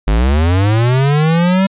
square linear sweep, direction up, 47.73 to 196 Hz, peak -10 dBFS, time 0.07-1.67 s, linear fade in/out 10 ms, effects resampled to 8000 Hz

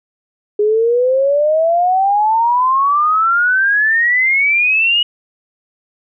sine exponential sweep, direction up, 411.6 to 2921 Hz, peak -10 dBFS, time 0.59-5.03 s, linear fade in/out 5 ms, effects none

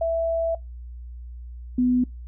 sine tone pair in turn, 661 / 249.4 Hz, E5 / B3, +5 / +17 cents, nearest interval octave + perfect fourth, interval 1688 cents, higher first, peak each -20 / -17 dBFS, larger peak second, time 0.01-0.55 / 1.78-2.04 s, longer first, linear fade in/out 5 ms, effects noise-tail reverb RT60 0.2 s tail -23 dB re dry + added 60 Hz sine -35 dBFS peak until 2.27 s

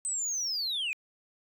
sine linear sweep, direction down, 8270 to 2400 Hz, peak -27 dBFS, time 0.05-0.93 s, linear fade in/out 0 ms, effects tanh soft clip ceiling -28 dBFS

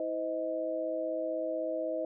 sine tone cluster, 323.9 / 513 / 629 Hz, E4 / C5 / D#5, -30 / -34 / +19 cents, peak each -38 / -36 / -33 dBFS, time 0-2.05 s, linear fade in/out 2 ms, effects none

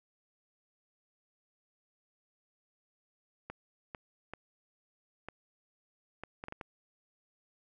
clicks, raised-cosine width 0.5 ms, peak -26 dBFS, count 9, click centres 3.5 / 3.948 / 4.336 / 5.286 / 6.236 / 6.439 / 6.484 / 6.524 / 6.612 s, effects none

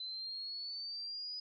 sine exponential sweep, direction up, 4026 to 4978 Hz, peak -40 dBFS, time 0-1.4 s, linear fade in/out 5 ms, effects none

